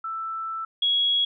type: tone pair in turn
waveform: sine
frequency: 1325 / 3327 Hz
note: E6 / G#7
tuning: +9 / +2 cents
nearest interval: octave + major third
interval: 1593 cents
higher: second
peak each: -28 / -19 dBFS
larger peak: second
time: 0.04-0.65 / 0.82-1.25 s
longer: first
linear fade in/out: 5 ms
effects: none

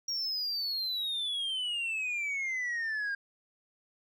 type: exponential sweep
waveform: sine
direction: down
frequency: 5640 to 1600 Hz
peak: -28 dBFS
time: 0.08-3.15 s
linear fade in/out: 5 ms
effects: tanh soft clip ceiling -30 dBFS

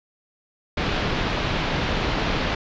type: low-pass noise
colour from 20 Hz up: pink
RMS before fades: -24 dBFS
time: 0.77-2.55 s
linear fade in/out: 5 ms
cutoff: 4100 Hz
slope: 24 dB/octave
effects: resampled to 16000 Hz

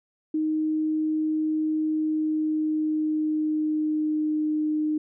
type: tone with pitch glide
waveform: sine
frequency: 311.1 to 306.1 Hz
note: D#4 to D#4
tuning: 0 to -28 cents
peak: -22 dBFS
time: 0.34-4.98 s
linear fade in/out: 5 ms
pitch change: -28 cents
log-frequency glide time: 1.85-4.54 s
effects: none

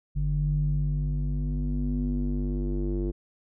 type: tone with low-pass filter sweep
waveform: square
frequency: 49 Hz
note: G1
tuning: in tune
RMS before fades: -27 dBFS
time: 0.15-3.12 s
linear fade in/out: 20 ms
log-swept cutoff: 130 to 360 Hz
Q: 4.5
effects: none

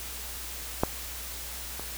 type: clicks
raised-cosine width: 1 ms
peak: -8 / -24 dBFS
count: 2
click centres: 0.835 / 1.796 s
effects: added 60 Hz sine -43 dBFS peak until 1.97 s + white hiss -39 dBFS RMS until 1.97 s

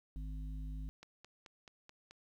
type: harmonic tone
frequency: 51.91 Hz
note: G#1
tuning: in tune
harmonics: 1 / 3 / 5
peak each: -40 / -50 / -54 dBFS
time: 0.16-0.89 s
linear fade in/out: 0 ms
type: click train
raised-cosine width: 0.2 ms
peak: -36 dBFS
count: 6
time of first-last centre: 1.03-2.11 s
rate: 4.63 Hz
effects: 12-bit

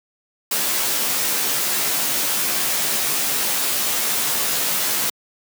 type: noise with comb filter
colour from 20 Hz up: white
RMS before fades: -21 dBFS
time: 0.51-5.1 s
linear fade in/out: 5 ms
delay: 14 ms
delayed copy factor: +0.95
effects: high-pass 150 Hz 12 dB/octave

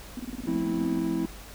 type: tone bursts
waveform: sine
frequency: 246.9 Hz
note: B3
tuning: in tune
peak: -31 dBFS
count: 16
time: 0.17-0.99 s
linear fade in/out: 2 ms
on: 25 ms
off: 28 ms
type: chord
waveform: triangle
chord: F major seventh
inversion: none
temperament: just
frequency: 174.61 / 218.3 / 261.9 / 327.4 Hz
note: F3 / A3 / C4 / E4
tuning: 0 / -13 / +2 / -12 cents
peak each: -31 / -31 / -30 / -26 dBFS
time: 0.47-1.26 s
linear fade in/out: 5 ms
effects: added 50 Hz sine -46 dBFS peak until 1.54 s + pink hiss -46 dBFS RMS until 1.54 s

